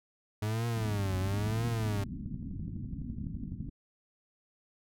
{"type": "tone with vibrato", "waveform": "40% pulse", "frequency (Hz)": 104.5, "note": "G#2", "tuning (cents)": 11, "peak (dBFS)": -29, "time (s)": [0.42, 2.04], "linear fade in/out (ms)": 5, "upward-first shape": "triangle", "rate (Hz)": 1, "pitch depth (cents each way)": 220}
{"type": "low-pass noise", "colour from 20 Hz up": "white", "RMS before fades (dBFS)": -40, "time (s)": [0.76, 3.7], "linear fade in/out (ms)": 10, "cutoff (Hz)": 260, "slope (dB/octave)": 48}
{"type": "click train", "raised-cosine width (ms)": 5, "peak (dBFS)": -28, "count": 18, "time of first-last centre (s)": [2.26, 3.689], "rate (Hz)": 11.9}
{"effects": []}